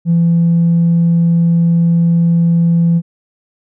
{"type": "tone with tanh clipping", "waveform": "triangle", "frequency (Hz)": 168.8, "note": "E3", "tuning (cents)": 41, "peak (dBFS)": -8, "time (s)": [0.05, 3.02], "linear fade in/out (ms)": 50, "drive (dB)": 5, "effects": []}